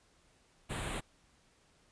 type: band-stop noise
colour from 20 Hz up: pink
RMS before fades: -38 dBFS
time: 0.69-1.01 s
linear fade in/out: 20 ms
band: 3900 to 7700 Hz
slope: 48 dB/octave
effects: pink hiss -68 dBFS RMS until 1.91 s + resampled to 22050 Hz